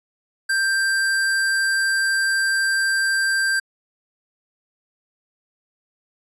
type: tone with sample-and-hold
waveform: sine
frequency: 1578 Hz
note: G6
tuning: 11 cents sharp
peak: -17 dBFS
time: 0.49-3.6 s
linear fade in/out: 10 ms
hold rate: 6300 Hz
effects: resampled to 24000 Hz